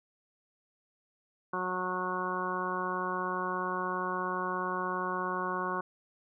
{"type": "harmonic tone", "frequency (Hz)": 183, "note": "F#3", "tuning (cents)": -19, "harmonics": [1, 2, 3, 4, 5, 6, 7, 8], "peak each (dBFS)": [-41, -38, -42, -43, -39, -34, -44, -39], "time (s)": [1.53, 5.81], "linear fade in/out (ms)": 5, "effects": []}